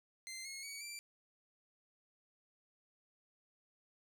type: tone with pitch steps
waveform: 15% pulse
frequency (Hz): 2080 / 2166 / 2255 / 2348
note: C7 / C#7 / C#7 / D7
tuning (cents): -11 / -41 / +29 / -1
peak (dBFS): -38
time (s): 0.27-0.99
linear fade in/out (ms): 0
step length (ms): 180
effects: none

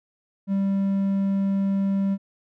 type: tone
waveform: triangle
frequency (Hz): 196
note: G3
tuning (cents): 0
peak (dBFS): -18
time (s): 0.47-2.18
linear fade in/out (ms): 50
effects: none

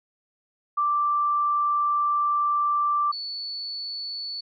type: tone pair in turn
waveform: sine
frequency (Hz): 1174.7 / 4448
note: D6 / C#8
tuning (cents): 0 / +5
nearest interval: octave + major seventh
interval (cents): 2305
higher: second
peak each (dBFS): -20 / -30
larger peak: first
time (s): 0.77-3.12 / 3.12-4.41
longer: first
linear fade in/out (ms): 10
effects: none

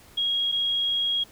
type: tone pair in turn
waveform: sine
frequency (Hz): 3289 / 3289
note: G#7 / G#7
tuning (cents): -18 / -18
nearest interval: unison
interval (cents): 0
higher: neither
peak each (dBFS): -22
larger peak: neither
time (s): 0.17-0.52 / 0.52-1.24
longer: second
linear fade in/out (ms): 10
effects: pink hiss -52 dBFS RMS until 1.31 s

